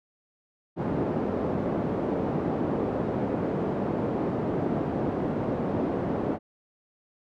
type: band-pass noise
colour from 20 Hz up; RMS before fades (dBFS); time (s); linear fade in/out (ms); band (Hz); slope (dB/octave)
pink; -28; 0.76-6.39; 50; 180 to 550; 12
effects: none